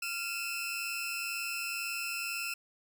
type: tone cluster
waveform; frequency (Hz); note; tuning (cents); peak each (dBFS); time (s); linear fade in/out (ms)
sawtooth; 1386 / 2530 / 2670; F6 / D#7 / E7; -14 / +28 / +22; -38 / -37 / -33; 0.02-2.54; 5
effects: none